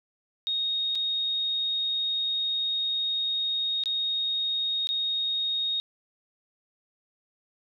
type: tone with dropouts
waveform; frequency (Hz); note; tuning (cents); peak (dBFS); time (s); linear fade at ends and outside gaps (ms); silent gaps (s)
sine; 3729; A#7; 0; -25; 0.47-5.8; 0; 0.951-0.955 / 3.837-3.858 / 4.871-4.89
effects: none